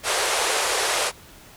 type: band-pass noise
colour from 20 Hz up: pink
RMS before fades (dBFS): -23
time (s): 0.03-1.12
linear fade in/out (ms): 50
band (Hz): 400 to 11000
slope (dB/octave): 48
effects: pink hiss -47 dBFS RMS until 1.56 s